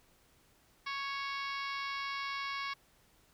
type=harmonic tone; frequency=554 Hz; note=C#5; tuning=1 cent flat; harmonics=2 / 3 / 4 / 5 / 6 / 7 / 8 / 9 / 10; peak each=-39 / -45 / -41 / -49 / -49 / -50 / -50 / -51 / -52 dBFS; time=0.86-2.74 s; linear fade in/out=10 ms; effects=pink hiss -67 dBFS RMS until 3.33 s